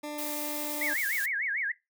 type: tone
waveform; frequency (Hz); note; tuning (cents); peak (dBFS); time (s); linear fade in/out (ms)
20% pulse; 297.2; D4; +21; -30; 0.03-0.94; 10
type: noise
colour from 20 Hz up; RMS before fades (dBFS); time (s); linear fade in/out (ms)
blue; -36; 0.18-1.26; 5
type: tone with vibrato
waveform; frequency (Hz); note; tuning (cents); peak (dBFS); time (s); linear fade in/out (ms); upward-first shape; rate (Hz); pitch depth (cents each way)
sine; 1900; A#6; +33; -28; 0.81-1.72; 5; sine; 6.7; 290
effects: noise-tail reverb RT60 0.2 s tail -19 dB re dry